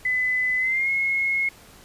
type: tone with pitch glide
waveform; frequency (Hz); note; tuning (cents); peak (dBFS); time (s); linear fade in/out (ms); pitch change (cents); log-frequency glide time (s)
sine; 2010 to 2167; B6 to C#7; +30 to -40; -20; 0.05-1.49; 5; +130; 0.58-0.9
effects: pink hiss -49 dBFS RMS until 1.84 s + resampled to 32000 Hz